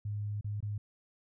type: tone with dropouts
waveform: sine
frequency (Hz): 103.83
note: G#2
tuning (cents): 0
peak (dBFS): -33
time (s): 0.05-0.78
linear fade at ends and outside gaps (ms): 5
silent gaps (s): 0.411-0.444 / 0.605-0.626
effects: none